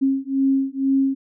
sine beating tone pair, 269.1 / 271.2 Hz, C4 / C#4, +49 / -38 cents, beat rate 2.1 Hz, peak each -20 dBFS, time 0.01-1.15 s, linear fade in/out 20 ms, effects none

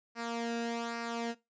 sawtooth tone with flanger, 233.1 Hz, A#3, in tune, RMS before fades -36 dBFS, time 0.15-1.35 s, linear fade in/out 50 ms, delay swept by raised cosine 0.29 to 0.94 ms, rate 1.2 Hz, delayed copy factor -0.65, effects noise-tail reverb RT60 0.2 s tail -18 dB re dry + resampled to 16000 Hz

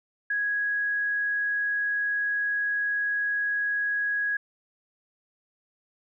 sine tone, 1661.2 Hz, G#6, in tune, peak -24 dBFS, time 0.3-4.37 s, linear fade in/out 5 ms, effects none

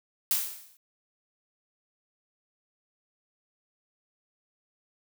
blue noise with exponential decay, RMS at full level -23 dBFS, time 0.31-0.77 s, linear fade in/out 1 ms, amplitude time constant 100 ms, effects none

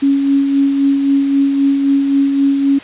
sine tone with tremolo, 277.2 Hz, C#4, in tune, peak -8 dBFS, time 0.02-2.79 s, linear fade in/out 10 ms, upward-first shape sine, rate 3.8 Hz, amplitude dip 40%, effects white hiss -33 dBFS RMS until 2.83 s + resampled to 8000 Hz

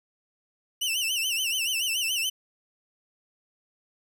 sawtooth tone with vibrato, 2845 Hz, F7, 31 cents sharp, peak -22 dBFS, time 0.81-2.3 s, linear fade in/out 10 ms, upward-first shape sine, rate 7 Hz, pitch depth 140 cents each way, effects none

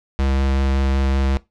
square tone with vibrato, 67.4 Hz, C#2, 48 cents flat, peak -17 dBFS, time 0.19-1.37 s, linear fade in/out 0 ms, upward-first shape sine, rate 5.3 Hz, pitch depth 10 cents each way, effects noise-tail reverb RT60 0.2 s tail -19 dB re dry + low-pass 5000 Hz 12 dB/octave

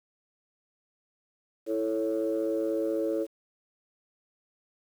sine chord, A major, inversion second, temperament equal, 329.6 / 440 / 554.4 Hz, E4 / A4 / C#5, 0 / 0 / 0 cents, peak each -29 / -30 / -30 dBFS, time 1.66-3.27 s, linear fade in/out 50 ms, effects tanh soft clip ceiling -19 dBFS + 9-bit

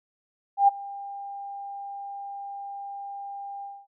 sine tone with ADSR envelope, 799 Hz, G5, 33 cents sharp, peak -12 dBFS, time 0.57-3.87 s, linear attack 110 ms, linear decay 15 ms, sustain -22 dB, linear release 240 ms, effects none

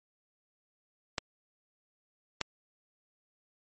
clicks, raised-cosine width 0.2 ms, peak -12 dBFS, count 2, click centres 1.182 / 2.413 s, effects MP3 32 kbps

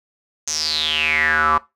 square tone with band-pass filter sweep, 77.7 Hz, D#2, 2 cents flat, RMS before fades -19 dBFS, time 0.47-1.58 s, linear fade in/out 5 ms, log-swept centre 6400 to 1100 Hz, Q 9.2, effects noise-tail reverb RT60 0.2 s tail -18 dB re dry

